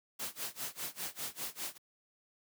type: noise with tremolo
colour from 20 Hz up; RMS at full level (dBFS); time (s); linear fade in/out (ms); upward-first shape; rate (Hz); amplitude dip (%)
white; -38; 0.19-1.78; 10; sine; 5; 95
effects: high-pass 100 Hz 12 dB/octave